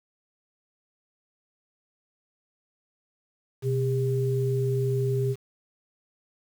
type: tone pair together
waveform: sine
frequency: 126.6 / 401.9 Hz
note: B2 / G4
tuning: +43 / +43 cents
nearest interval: octave + minor sixth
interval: 2000 cents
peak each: -24 / -27 dBFS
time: 3.62-5.36 s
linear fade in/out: 50 ms
effects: 8-bit